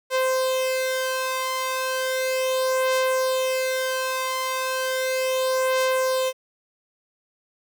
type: beating tone pair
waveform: sawtooth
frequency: 519 / 519.35 Hz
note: C5 / C5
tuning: -14 / -13 cents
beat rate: 0.35 Hz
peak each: -24 / -19 dBFS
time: 0.1-6.33 s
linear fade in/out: 50 ms
effects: none